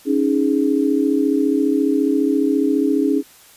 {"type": "chord", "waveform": "sine", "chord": "C# suspended second", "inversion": "none", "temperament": "just", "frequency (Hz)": [277.2, 311.8, 415.8], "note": ["C#4", "D#4", "G#4"], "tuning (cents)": [0, 4, 2], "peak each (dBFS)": [-17, -19, -21], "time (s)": [0.05, 3.23], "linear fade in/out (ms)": 50, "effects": ["white hiss -47 dBFS RMS until 3.56 s", "resampled to 32000 Hz"]}